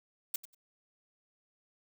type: noise with echo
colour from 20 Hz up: blue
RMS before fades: -32 dBFS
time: 0.34-0.36 s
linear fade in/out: 5 ms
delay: 94 ms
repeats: 2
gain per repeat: -15 dB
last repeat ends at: 0.548 s
effects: none

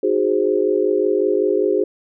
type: chord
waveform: sine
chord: Ab dominant seventh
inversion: second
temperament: equal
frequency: 311.1 / 370 / 415.3 / 523.3 Hz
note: Eb4 / Gb4 / Ab4 / C5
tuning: 0 / 0 / 0 / 0 cents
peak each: -24 / -19 / -18 / -23 dBFS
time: 0.03-1.84 s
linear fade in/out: 5 ms
effects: none

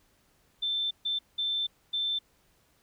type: tone bursts at uneven times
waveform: sine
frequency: 3549 Hz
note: A7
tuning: 14 cents sharp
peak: -27 dBFS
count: 4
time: 0.62-0.91 / 1.05-1.19 / 1.38-1.67 / 1.93-2.19 s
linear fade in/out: 10 ms
effects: pink hiss -67 dBFS RMS until 2.82 s

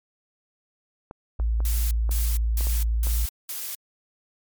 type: clicks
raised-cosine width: 1 ms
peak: -24 dBFS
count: 7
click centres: 1.111 / 1.399 / 1.604 / 2.093 / 2.609 / 2.67 / 3.07 s
type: tone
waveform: sine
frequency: 56 Hz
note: A1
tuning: 31 cents sharp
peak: -20 dBFS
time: 1.39-3.26 s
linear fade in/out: 10 ms
type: noise bursts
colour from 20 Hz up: blue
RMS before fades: -32 dBFS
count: 5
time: 1.65-3.75 s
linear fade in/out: 2 ms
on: 260 ms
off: 200 ms
effects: MP3 96 kbps

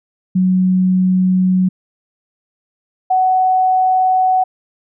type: tone pair in turn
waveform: sine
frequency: 185 / 746.4 Hz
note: F#3 / F#5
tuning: 0 / +15 cents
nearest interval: 2 octaves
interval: 2415 cents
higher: second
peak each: -10 dBFS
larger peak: neither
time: 0.35-1.69 / 3.1-4.44 s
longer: neither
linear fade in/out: 10 ms
effects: none

